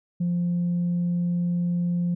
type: tone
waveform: sine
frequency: 174.61 Hz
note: F3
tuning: in tune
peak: -20 dBFS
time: 0.2-2.15 s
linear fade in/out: 10 ms
effects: tanh soft clip ceiling -19 dBFS